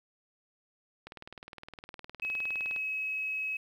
click train, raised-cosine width 0.3 ms, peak -28 dBFS, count 34, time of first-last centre 1.07-2.762 s, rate 19.5 Hz
sine tone, 2562 Hz, E7, 50 cents flat, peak -31 dBFS, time 2.22-3.57 s, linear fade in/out 5 ms
effects 10-bit

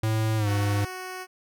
square tone with pitch glide, 110 to 102.04 Hz, A2 to G#2, 0 to -30 cents, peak -23 dBFS, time 0.03-0.85 s, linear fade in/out 5 ms, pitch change -130 cents, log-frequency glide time 0.37-0.48 s
10% pulse tone, 370 Hz, F#4, in tune, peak -26 dBFS, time 0.45-1.27 s, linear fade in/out 50 ms
effects none

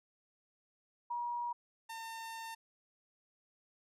sine / sawtooth tone pair in turn, 957 / 904.9 Hz, A#5 / A5, +45 / +48 cents, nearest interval minor second, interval 97 cents, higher first, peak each -35 / -39 dBFS, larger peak first, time 1.1-1.53 / 1.89-2.55 s, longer second, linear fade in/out 10 ms, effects resampled to 32000 Hz

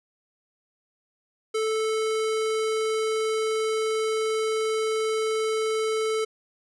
square tone, 438.6 Hz, A4, 6 cents flat, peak -24 dBFS, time 1.54-6.25 s, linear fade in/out 10 ms, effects resampled to 24000 Hz

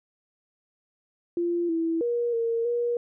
sine tone with pitch steps, 344.9 / 329 / 476 / 461.1 / 477.3 Hz, F4 / E4 / A#4 / A#4 / A#4, -22 / -3 / +36 / -19 / +41 cents, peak -23 dBFS, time 1.37-2.97 s, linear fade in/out 2 ms, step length 320 ms, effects none

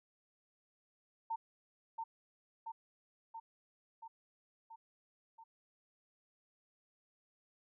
sine tone with echo, 906 Hz, A#5, 50 cents flat, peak -35 dBFS, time 1.3-1.36 s, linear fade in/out 10 ms, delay 680 ms, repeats 6, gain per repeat -3 dB, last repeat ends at 5.44 s, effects none

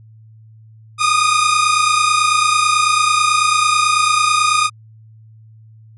sawtooth tone pair together, 1215.4 / 1244.5 Hz, D#6 / D#6, -41 / 0 cents, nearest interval unison, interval 41 cents, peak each -11 dBFS, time 0.98-4.7 s, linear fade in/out 50 ms, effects added 110 Hz sine -40 dBFS peak until 5.97 s + MP3 48 kbps

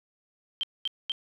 sine tone bursts, 3136 Hz, G7, in tune, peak -26 dBFS, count 3, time 0.61-1.119 s, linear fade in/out 0 ms, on 23 ms, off 220 ms, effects none

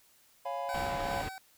triangle chord, C# dominant seventh, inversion none, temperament equal with one note detuned, 554.4 / 698.5 / 830.6 / 996.4 Hz, C#5 / E#5 / G#5 / B5, 0 / 0 / 0 / +15 cents, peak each -37 / -35 / -39 / -38 dBFS, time 0.45-1.22 s, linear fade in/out 10 ms
25% pulse tone with tremolo, 763 Hz, G5, 47 cents flat, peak -33 dBFS, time 0.69-1.38 s, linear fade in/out 0 ms, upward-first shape sine, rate 2.6 Hz, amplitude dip 50%
pink low-pass noise, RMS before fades -39 dBFS, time 0.74-1.29 s, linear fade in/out 5 ms, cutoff 3300 Hz, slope 12 dB/octave
effects white hiss -64 dBFS RMS until 1.57 s

